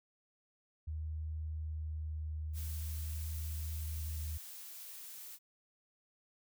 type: tone with vibrato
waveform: sine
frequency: 77.78 Hz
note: D#2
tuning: in tune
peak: -37 dBFS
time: 0.87-4.38 s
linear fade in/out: 10 ms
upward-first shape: triangle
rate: 0.5 Hz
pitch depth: 9 cents each way
type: noise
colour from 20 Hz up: blue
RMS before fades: -49 dBFS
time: 2.53-5.39 s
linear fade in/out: 50 ms
effects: none